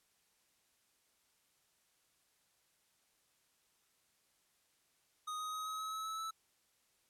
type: tone with pitch steps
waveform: square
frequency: 1244.5 / 1253.9 / 1263.3 / 1272.9 / 1282.4 / 1292.1 / 1301.9 / 1311.7 Hz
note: D#6 / D#6 / D#6 / D#6 / E6 / E6 / E6 / E6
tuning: 0 / +13 / +26 / +39 / -48 / -35 / -22 / -9 cents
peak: -40 dBFS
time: 5.27-6.31 s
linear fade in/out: 10 ms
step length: 130 ms
effects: white hiss -75 dBFS RMS until 7.09 s + low-pass 12000 Hz 12 dB/octave